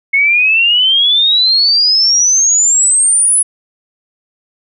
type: exponential sweep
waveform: sine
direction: up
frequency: 2175 to 10330 Hz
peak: -7 dBFS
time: 0.13-3.43 s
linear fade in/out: 10 ms
effects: none